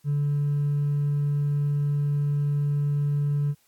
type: tone with hard clipping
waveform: triangle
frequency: 144.7 Hz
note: D3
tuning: 25 cents flat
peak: -21 dBFS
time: 0.04-3.55 s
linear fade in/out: 50 ms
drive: 2 dB
effects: white hiss -65 dBFS RMS until 3.67 s + AAC 64 kbps